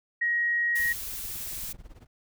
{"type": "tone", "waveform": "sine", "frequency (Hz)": 1890, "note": "A#6", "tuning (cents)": 23, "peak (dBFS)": -23, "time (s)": [0.21, 0.93], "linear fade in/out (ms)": 10}
{"type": "noise", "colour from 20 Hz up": "blue", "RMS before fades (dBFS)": -36, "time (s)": [0.75, 1.73], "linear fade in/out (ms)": 10}
{"type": "noise with tremolo", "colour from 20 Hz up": "brown", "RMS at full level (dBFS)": -43, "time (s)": [0.79, 2.07], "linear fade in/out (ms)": 10, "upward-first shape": "triangle", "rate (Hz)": 18, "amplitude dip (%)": 95}
{"effects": []}